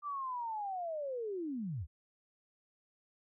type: linear sweep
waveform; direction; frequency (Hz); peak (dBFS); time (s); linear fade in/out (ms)
sine; down; 1191 to 62.3; -36; 0.02-1.87; 50
effects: none